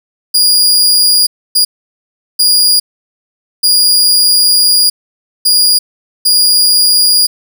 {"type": "tone bursts at uneven times", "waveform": "sawtooth", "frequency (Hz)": 4855, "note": "D#8", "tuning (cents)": -43, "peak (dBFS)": -3, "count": 6, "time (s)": [[0.34, 1.27], [1.55, 1.65], [2.39, 2.8], [3.63, 4.9], [5.45, 5.79], [6.25, 7.27]], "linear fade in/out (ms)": 10, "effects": []}